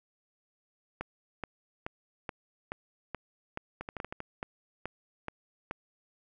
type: two click trains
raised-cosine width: 0.5 ms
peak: -20 / -23 dBFS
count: 12 / 6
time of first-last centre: 1.01-5.711 / 3.81-4.204 s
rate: 2.34 / 12.7 Hz
effects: none